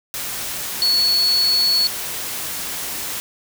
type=tone in noise; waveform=sine; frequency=4400 Hz; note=C#8; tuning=14 cents flat; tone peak=-14 dBFS; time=0.82-1.87 s; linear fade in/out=0 ms; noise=white; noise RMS=-27 dBFS; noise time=0.14-3.2 s; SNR=+10 dB; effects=none